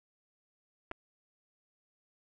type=clicks; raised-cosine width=0.5 ms; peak=-24 / -25 dBFS; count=2; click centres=0.913 / 0.916 s; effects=none